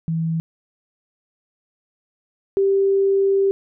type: tone pair in turn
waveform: sine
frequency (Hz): 163.1 / 392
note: E3 / G4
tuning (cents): -18 / 0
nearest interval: octave + minor third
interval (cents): 1518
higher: second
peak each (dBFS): -19 / -14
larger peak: second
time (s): 0.08-0.4 / 2.57-3.51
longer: second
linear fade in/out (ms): 0
effects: none